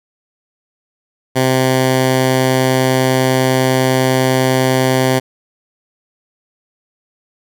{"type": "tone", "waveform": "10% pulse", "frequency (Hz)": 130, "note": "C3", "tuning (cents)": -11, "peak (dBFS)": -3, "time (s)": [1.35, 5.2], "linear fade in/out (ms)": 20, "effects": []}